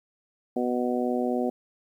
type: harmonic tone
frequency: 123.47 Hz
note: B2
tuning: in tune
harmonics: 2 / 3 / 4 / 5 / 6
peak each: -27 / -30 / -31 / -33 / -33 dBFS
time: 0.56-1.5 s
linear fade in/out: 5 ms
effects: 10-bit